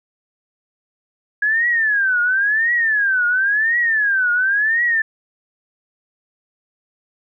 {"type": "tone with vibrato", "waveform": "sine", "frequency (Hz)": 1661.2, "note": "G#6", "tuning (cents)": 0, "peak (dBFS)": -14, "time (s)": [1.42, 5.02], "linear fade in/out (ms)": 5, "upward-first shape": "triangle", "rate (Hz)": 0.95, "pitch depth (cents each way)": 270, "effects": []}